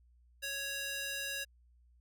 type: tone with high-pass filter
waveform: square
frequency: 554.4 Hz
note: C#5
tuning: in tune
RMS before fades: -39 dBFS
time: 0.42-1.45 s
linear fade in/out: 20 ms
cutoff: 1900 Hz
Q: 0.91
effects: added 60 Hz sine -62 dBFS peak until 2 s